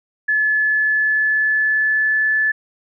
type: tone with pitch glide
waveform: sine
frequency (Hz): 1720 to 1736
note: A6 to A6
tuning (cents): -40 to -24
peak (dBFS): -14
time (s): 0.28-2.52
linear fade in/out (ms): 10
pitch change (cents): +16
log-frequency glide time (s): 0.42-2.28
effects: none